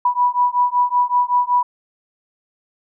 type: beating tone pair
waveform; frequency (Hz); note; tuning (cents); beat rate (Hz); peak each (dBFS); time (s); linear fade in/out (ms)
sine; 979 / 984.3; B5 / B5; -15 / -6; 5.3; -17; 0.05-1.63; 5
effects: none